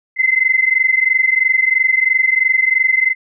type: tone pair together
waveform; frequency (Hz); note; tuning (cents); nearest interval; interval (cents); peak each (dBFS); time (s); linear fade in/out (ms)
sine; 2047 / 2070; C7 / C7; -38 / -19; unison; 19; -14; 0.16-3.15; 50
effects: none